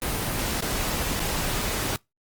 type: noise with dropouts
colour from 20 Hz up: pink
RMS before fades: -27 dBFS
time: 0.02-1.96 s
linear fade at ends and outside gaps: 0 ms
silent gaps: 0.606-0.624 / 1.195-1.202 s
effects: noise-tail reverb RT60 0.2 s tail -25 dB re dry + Opus 24 kbps